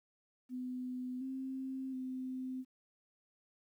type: tone with pitch steps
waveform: sine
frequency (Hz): 252.2 / 263.9 / 258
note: B3 / C4 / C4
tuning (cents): +36 / +15 / -24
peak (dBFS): -38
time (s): 0.49-2.65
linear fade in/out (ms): 50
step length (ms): 720
effects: 12-bit